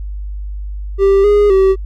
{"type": "tone with pitch steps", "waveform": "triangle", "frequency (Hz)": [392.6, 412.3, 383.9], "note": ["G4", "G#4", "G4"], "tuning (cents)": [3, -13, -36], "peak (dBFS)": -5, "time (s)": [0.98, 1.76], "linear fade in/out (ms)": 50, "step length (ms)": 260, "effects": ["added 50 Hz sine -21 dBFS peak until 1.85 s"]}